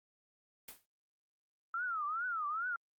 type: noise with exponential decay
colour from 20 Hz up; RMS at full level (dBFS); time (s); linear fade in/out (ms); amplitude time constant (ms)
white; -44; 0.68-0.86; 5; 38
type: tone with vibrato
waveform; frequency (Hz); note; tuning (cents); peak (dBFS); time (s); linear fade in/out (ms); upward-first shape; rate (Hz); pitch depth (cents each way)
sine; 1318.5; E6; 0; -34; 1.74-2.76; 2; triangle; 2.4; 240
effects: Opus 32 kbps